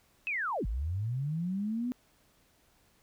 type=linear two-way sweep; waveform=sine; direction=down then up; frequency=2650 to 46.25 to 252.9 Hz; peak=-30 dBFS; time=0.27-1.92 s; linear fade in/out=0 ms; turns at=0.66 s; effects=pink hiss -67 dBFS RMS until 3.02 s